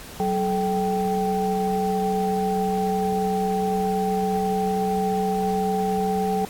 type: tone cluster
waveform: sine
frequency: 188.3 / 431.6 / 778 Hz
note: F#3 / A4 / G5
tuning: +31 / -33 / -13 cents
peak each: -25 / -25 / -24 dBFS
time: 0.2-6.45 s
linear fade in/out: 0 ms
effects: pink hiss -40 dBFS RMS until 6.49 s + AAC 64 kbps